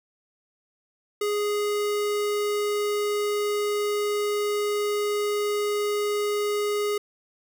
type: tone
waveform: square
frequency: 414.5 Hz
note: G#4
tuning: 3 cents flat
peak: -24 dBFS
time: 1.21-6.98 s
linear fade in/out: 5 ms
effects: none